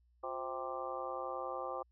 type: harmonic tone with a mistuned harmonic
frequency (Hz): 130.81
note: C3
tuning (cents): 0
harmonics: 3 / 4 / 5 / 6 / 7 / 8 / 9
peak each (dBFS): -48 / -42 / -48 / -44 / -52 / -47 / -44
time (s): 0.23-1.83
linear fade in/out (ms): 10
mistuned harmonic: 3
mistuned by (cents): -150
effects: added 60 Hz sine -67 dBFS peak until 1.91 s